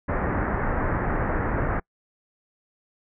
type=low-pass noise; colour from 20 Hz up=pink; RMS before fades=-25 dBFS; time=0.08-1.8 s; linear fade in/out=10 ms; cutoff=1900 Hz; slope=48 dB/octave; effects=noise-tail reverb RT60 0.1 s tail -26 dB re dry